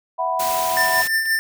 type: chord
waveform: sine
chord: E suspended second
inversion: none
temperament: just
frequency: 659.3 / 741.7 / 988.9 Hz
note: E5 / F#5 / B5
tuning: 0 / +4 / +2 cents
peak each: -25 / -24 / -22 dBFS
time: 0.18-1.03 s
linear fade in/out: 20 ms
type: noise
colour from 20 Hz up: white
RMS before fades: -27 dBFS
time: 0.39-1.08 s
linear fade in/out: 10 ms
type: tone with tremolo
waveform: square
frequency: 1788 Hz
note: A6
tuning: 27 cents sharp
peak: -16 dBFS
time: 0.77-1.39 s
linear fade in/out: 0 ms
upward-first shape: triangle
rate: 5.8 Hz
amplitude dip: 60%
type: clicks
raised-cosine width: 0.2 ms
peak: -25 dBFS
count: 2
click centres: 0.855 / 1.257 s
effects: none